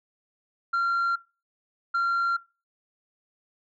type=tone pair in turn; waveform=sine; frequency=1378 / 1378 Hz; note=F6 / F6; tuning=-24 / -24 cents; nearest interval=unison; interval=0 cents; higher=neither; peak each=-19 dBFS; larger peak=neither; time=0.73-1.16 / 1.94-2.37 s; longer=neither; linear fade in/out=10 ms; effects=noise-tail reverb RT60 0.3 s tail -21 dB re dry + tanh soft clip ceiling -21 dBFS